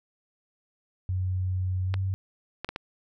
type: tone with pitch glide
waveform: sine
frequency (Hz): 92.5 to 95.49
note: F#2 to G2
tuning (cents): 0 to -45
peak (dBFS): -25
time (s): 1.09-2.14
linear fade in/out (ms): 0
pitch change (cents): +55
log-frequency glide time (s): 1.86-1.93
type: clicks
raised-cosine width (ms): 0.3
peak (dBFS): -16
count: 4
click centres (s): 1.941 / 2.646 / 2.69 / 2.761
effects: none